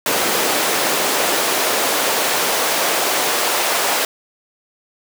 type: noise with high-pass filter sweep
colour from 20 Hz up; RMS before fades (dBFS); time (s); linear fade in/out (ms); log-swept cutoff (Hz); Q
pink; -18; 0.06-4.05; 2; 390 to 590; 1.1
effects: none